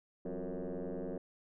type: tone with frequency modulation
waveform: sine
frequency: 100 Hz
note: G2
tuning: 35 cents sharp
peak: -35 dBFS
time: 0.25-1.18 s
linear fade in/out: 5 ms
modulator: 90.8 Hz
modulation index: 5.4
effects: tanh soft clip ceiling -35 dBFS